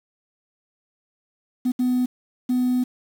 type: tone bursts at uneven times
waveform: sine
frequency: 250.2 Hz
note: B3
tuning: 23 cents sharp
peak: -16 dBFS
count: 3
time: 1.65-1.72 / 1.79-2.06 / 2.49-2.84 s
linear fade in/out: 10 ms
effects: tanh soft clip ceiling -16 dBFS + 7-bit